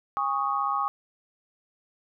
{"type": "chord", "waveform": "sine", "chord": "Ab suspended fourth", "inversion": "none", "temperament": "equal with one note detuned", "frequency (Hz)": [814.5, 1108.7, 1244.5], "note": ["Ab5", "Db6", "Eb6"], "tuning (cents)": [-34, 0, 0], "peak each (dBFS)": [-30, -27, -29], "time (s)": [0.17, 0.88], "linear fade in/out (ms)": 0, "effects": []}